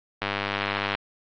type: click train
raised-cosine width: 0.3 ms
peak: -9 dBFS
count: 74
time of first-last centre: 0.22-0.95 s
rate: 100 Hz
effects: low-pass 4000 Hz 12 dB/octave + AAC 32 kbps